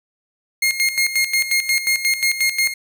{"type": "tone with tremolo", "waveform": "sawtooth", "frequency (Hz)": 2138, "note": "C7", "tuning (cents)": 37, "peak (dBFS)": -11, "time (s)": [0.62, 2.74], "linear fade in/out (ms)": 5, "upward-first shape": "square", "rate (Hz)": 5.6, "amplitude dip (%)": 70, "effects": []}